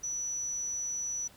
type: tone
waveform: sine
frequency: 5920 Hz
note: F#8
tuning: in tune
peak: -32 dBFS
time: 0.03-1.28 s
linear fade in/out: 10 ms
effects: pink hiss -57 dBFS RMS until 1.36 s